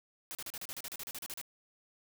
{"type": "noise bursts", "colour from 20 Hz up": "white", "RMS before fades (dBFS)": -42, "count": 15, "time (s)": [0.31, 1.414], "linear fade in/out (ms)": 0, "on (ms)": 40, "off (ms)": 36, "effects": []}